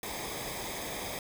pink noise with comb filter, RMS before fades -38 dBFS, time 0.03-1.19 s, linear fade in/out 2 ms, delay 0.7 ms, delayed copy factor -0.65, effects none

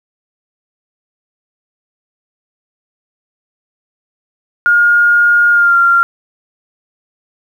sine tone with pitch glide, 1423 to 1384.9 Hz, F6 to F6, +32 to -15 cents, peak -6 dBFS, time 4.66-6.03 s, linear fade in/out 0 ms, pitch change -47 cents, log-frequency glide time 5.51-5.76 s, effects 7-bit

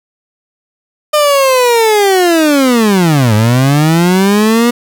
30% pulse linear two-way sweep, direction down then up, 609 to 103.83 to 242.6 Hz, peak -4 dBFS, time 1.13-4.71 s, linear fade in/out 10 ms, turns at 3.34 s, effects 7-bit

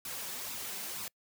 white noise with flanger, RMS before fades -40 dBFS, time 0.05-1.08 s, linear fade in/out 2 ms, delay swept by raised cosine 0.79 to 5.39 ms, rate 2.1 Hz, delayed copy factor +0.6, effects noise-tail reverb RT60 0.1 s tail -26 dB re dry + high-pass 80 Hz 12 dB/octave

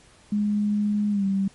sine tone with pitch glide, 207.7 to 194.91 Hz, G#3 to G3, 0 to -10 cents, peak -20 dBFS, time 0.32-1.48 s, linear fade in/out 5 ms, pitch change -110 cents, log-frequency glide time 1.1-1.25 s, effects pink hiss -54 dBFS RMS until 1.54 s + MP3 48 kbps

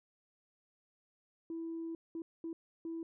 sine tone bursts at uneven times, 329.5 Hz, E4, 1 cent flat, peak -37 dBFS, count 4, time 1.5-1.95 / 2.15-2.22 / 2.44-2.53 / 2.85-3.03 s, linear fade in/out 2 ms, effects tanh soft clip ceiling -34 dBFS

